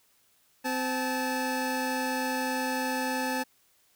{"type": "tone pair together", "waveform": "25% pulse", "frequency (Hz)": [258.2, 868.5], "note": ["C4", "A5"], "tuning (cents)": [-23, -23], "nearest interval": "octave + major sixth", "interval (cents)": 2100, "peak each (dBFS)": -27, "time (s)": [0.64, 3.44], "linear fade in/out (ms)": 20, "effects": ["white hiss -66 dBFS RMS until 3.95 s"]}